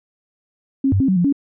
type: tone with pitch steps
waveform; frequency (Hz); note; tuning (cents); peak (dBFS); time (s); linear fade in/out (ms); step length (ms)
sine; 270.6 / 97.1 / 268.5 / 188.6 / 175.4 / 280.3; C#4 / G2 / C4 / F#3 / F3 / C#4; -42 / -16 / +45 / +33 / +8 / +19; -13; 0.84-1.326; 5; 81
effects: none